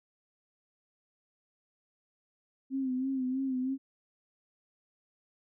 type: tone with vibrato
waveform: sine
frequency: 261.6 Hz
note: C4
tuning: in tune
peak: -29 dBFS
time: 2.7-3.78 s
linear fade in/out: 50 ms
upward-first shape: sine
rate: 3.1 Hz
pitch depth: 55 cents each way
effects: none